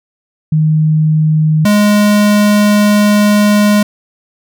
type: tone pair in turn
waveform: sine / square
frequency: 155.56 / 207.6 Hz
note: D#3 / G#3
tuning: 0 / 0 cents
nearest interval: perfect fourth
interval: 500 cents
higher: second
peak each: -7 dBFS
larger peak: neither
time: 0.52-1.65 / 1.65-3.83 s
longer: second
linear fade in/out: 5 ms
effects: none